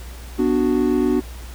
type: chord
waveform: triangle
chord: B minor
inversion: none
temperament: equal with one note detuned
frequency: 246.9 / 295 / 370 Hz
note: B3 / D4 / F#4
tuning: 0 / +8 / 0 cents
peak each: -18 dBFS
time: 0.38-1.21 s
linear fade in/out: 20 ms
effects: added 60 Hz sine -33 dBFS peak until 1.54 s + pink hiss -42 dBFS RMS until 1.54 s